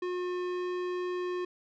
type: tone with tanh clipping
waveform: sine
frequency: 359.9 Hz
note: F#4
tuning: 48 cents flat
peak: -33 dBFS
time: 0.02-1.45 s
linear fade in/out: 5 ms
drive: 17 dB
effects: none